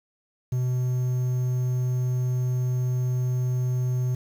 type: tone with quantisation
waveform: triangle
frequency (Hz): 125.7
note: B2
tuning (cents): +31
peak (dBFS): -20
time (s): 0.52-4.15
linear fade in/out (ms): 5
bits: 8
effects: none